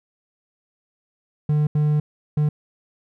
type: tone bursts at uneven times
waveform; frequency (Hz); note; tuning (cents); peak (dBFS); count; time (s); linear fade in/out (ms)
triangle; 150; D3; +37; -14; 3; 1.49-1.67 / 1.75-2 / 2.37-2.49; 5
effects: none